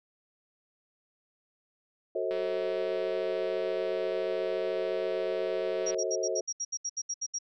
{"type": "chord", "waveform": "sine", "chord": "F# diminished seventh", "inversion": "none", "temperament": "just", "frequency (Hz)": [370, 444, 532.8, 639.4], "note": ["F#4", "A4", "C5", "Eb5"], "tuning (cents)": [0, 16, 31, 47], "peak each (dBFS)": -34, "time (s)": [2.15, 6.41], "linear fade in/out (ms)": 5}
{"type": "click train", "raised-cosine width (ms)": 0.3, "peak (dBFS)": -28, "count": 688, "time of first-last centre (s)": [2.31, 5.945], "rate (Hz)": 189}
{"type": "tone bursts", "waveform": "sine", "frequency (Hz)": 5670, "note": "F8", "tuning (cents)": 25, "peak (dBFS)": -30, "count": 13, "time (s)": [5.86, 7.388], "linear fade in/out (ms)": 10, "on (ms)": 52, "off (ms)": 71}
{"effects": []}